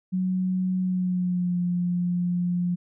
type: tone with pitch glide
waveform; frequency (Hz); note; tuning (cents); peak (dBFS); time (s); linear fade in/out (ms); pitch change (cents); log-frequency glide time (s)
sine; 185 to 176.75; F#3 to F3; 0 to +21; -22; 0.12-2.76; 20; -79; 0.8-1.58
effects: none